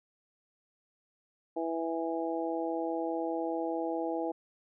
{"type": "harmonic tone", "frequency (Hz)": 164.81, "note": "E3", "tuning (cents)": 0, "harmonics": [2, 3, 4, 5], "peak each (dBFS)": [-34, -36, -37, -38], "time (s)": [1.56, 4.32], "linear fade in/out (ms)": 10, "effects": []}